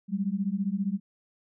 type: beating tone pair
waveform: sine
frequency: 189.7 / 204.7 Hz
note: F#3 / G#3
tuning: +43 / -25 cents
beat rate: 15 Hz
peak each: -29 dBFS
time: 0.08-1 s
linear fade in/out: 50 ms
effects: none